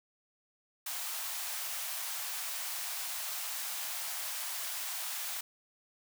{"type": "high-pass noise", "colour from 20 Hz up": "white", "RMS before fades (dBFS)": -38, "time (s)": [0.86, 5.41], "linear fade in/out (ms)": 5, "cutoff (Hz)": 620, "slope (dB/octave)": 48, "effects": []}